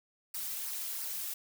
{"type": "noise with flanger", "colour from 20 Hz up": "blue", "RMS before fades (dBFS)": -38, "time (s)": [0.34, 1.34], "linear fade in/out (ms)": 5, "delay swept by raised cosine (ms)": [0.28, 2.78], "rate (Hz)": 2.9, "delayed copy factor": -0.6, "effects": []}